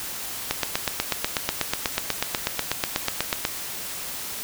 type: click train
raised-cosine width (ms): 0.2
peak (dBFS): -4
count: 25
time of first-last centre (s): 0.51-3.451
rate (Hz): 8.16
effects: white hiss -33 dBFS RMS until 4.43 s